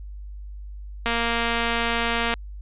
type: click train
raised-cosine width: 0.3 ms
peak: -8 dBFS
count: 299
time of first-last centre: 1.06-2.339 s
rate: 233 Hz
effects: added 50 Hz sine -34 dBFS peak until 2.61 s + resampled to 8000 Hz